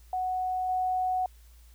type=tone with level steps; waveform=sine; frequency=740 Hz; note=F#5; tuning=in tune; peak=-27 / -25 dBFS; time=0.13-1.26 s; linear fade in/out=2 ms; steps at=0.69 s; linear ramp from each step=2 ms; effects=added 58 Hz sine -51 dBFS peak until 1.74 s + white hiss -63 dBFS RMS until 1.74 s